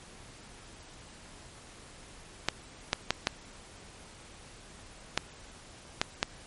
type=clicks; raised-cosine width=0.2 ms; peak=-7 dBFS; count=7; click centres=2.486 / 2.931 / 3.106 / 3.271 / 5.176 / 6.015 / 6.229 s; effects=pink hiss -51 dBFS RMS until 6.46 s + MP3 48 kbps